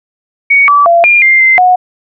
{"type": "tone with pitch steps", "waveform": "sine", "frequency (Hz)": [2237, 1154, 683, 2406, 2099, 2077, 730], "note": ["C#7", "D6", "F5", "D7", "C7", "C7", "F#5"], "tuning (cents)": [15, -31, -39, 41, 5, -13, -24], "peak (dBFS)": -3, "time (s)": [0.5, 1.76], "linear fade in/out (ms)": 10, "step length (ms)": 180, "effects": []}